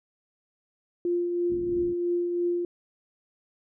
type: tone with tremolo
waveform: sine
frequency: 349.2 Hz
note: F4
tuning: in tune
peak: -22 dBFS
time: 1.05-2.65 s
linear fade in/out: 2 ms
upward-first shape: triangle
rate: 3 Hz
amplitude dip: 40%
type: low-pass noise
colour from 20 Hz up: white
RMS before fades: -41 dBFS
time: 1.49-1.94 s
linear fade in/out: 20 ms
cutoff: 350 Hz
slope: 96 dB/octave
effects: none